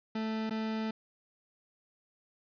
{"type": "tone with dropouts", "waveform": "40% pulse", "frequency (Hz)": 220, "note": "A3", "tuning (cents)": 0, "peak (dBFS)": -31, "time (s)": [0.15, 0.91], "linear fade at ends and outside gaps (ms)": 5, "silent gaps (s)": [0.497, 0.507], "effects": ["resampled to 11025 Hz", "10-bit"]}